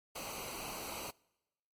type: noise with comb filter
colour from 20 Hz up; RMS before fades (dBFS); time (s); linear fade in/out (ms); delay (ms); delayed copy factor
pink; -43; 0.15-1.11; 10; 0.57; -0.75
effects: noise-tail reverb RT60 1.0 s tail -26 dB re dry + MP3 64 kbps